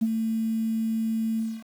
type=tone with ADSR envelope; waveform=sine; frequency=223.4 Hz; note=A3; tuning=27 cents sharp; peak=-17 dBFS; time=0.01-1.64 s; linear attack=16 ms; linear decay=40 ms; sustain=-6 dB; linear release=250 ms; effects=tanh soft clip ceiling -15 dBFS + 8-bit